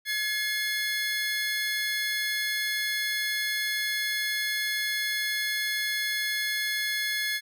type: tone pair together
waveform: 25% pulse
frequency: 1699 / 2141 Hz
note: G#6 / C7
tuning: +39 / +39 cents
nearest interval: major third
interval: 400 cents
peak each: -25 / -27 dBFS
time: 0.05-7.41 s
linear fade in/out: 50 ms
effects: none